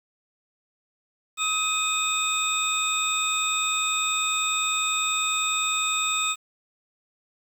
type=tone cluster; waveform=sine; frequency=1270 / 2509 / 3650 / 7720 Hz; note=D#6 / D#7 / A#7 / B8; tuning=+35 / +14 / -37 / -40 cents; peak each=-27 dBFS; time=1.37-6.36 s; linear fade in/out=50 ms; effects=tanh soft clip ceiling -16 dBFS + 8-bit